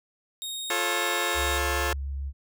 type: tone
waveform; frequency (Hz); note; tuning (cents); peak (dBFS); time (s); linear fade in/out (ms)
sawtooth; 3729; A#7; 0; -29; 0.42-1.58; 0
type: chord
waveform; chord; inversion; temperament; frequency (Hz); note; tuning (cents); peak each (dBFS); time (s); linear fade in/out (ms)
10% pulse; F augmented; none; just; 349.2 / 436.5 / 545.7; F4 / A4 / C#5; 0 / -14 / -27; -22; 0.7-1.93; 2
type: tone with vibrato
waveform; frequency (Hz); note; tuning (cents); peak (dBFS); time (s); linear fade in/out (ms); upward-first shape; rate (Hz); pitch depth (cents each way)
sine; 68.9; C#2; -10; -29; 1.34-2.33; 50; sine; 7; 13
effects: none